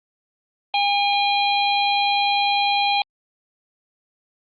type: harmonic tone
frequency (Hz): 810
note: G#5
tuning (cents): -43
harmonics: 1 / 3 / 4 / 5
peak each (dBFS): -19 / -24 / -25 / -26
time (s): 0.74-3.02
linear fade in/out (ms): 2
effects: Opus 24 kbps